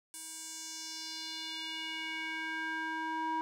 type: tone with band-pass filter sweep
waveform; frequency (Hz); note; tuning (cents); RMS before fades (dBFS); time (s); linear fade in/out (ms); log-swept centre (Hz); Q
square; 320; D#4; +49; -39; 0.14-3.41; 0; 9400 to 980; 2.6
effects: none